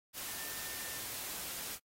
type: tone in noise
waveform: sine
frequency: 1799 Hz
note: A6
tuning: 38 cents sharp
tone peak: -52 dBFS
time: 0.24-1.02 s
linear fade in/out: 50 ms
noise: white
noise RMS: -42 dBFS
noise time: 0.13-1.79 s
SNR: -13 dB
effects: noise-tail reverb RT60 0.1 s tail -26 dB re dry + AAC 48 kbps